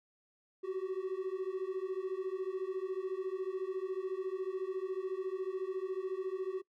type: beating tone pair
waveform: triangle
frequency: 370 / 384 Hz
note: F#4 / G4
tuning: 0 / -36 cents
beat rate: 14 Hz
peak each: -35 / -35 dBFS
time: 0.63-6.62 s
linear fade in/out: 20 ms
effects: noise-tail reverb RT60 0.1 s tail -22 dB re dry + tanh soft clip ceiling -27 dBFS